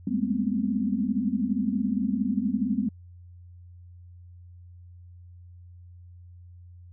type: tone cluster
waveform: sine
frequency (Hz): 196 / 207.7 / 220.2 / 244.9 / 262.2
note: G3 / G#3 / A3 / B3 / C4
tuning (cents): 0 / 0 / +2 / -14 / +4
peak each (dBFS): -30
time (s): 0.07-2.89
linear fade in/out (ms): 5
effects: added 88 Hz sine -45 dBFS peak until 6.92 s